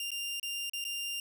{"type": "tone with dropouts", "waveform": "sawtooth", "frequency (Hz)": 2794, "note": "F7", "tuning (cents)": 0, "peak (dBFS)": -31, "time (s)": [0, 1.2], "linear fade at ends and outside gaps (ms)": 2, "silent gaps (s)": [[0.106, 0.116], [0.398, 0.429], [0.697, 0.734], [0.842, 0.85]], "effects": []}